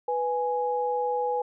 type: tone pair together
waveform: sine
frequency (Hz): 493.9 / 832.4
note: B4 / G#5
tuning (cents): 0 / +4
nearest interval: major sixth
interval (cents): 904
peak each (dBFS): -27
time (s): 0.08-1.42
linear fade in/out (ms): 5
effects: none